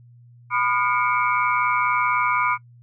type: tone cluster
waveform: sine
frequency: 994 / 1219 / 1421 / 2183 / 2307 Hz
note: B5 / D#6 / F6 / C#7 / D7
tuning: +11 / -36 / +30 / -27 / -31 cents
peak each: -23 / -23 / -26 / -27 / -28 dBFS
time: 0.5-2.58 s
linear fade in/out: 50 ms
effects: noise-tail reverb RT60 0.1 s tail -23 dB re dry + added 120 Hz sine -46 dBFS peak until 2.82 s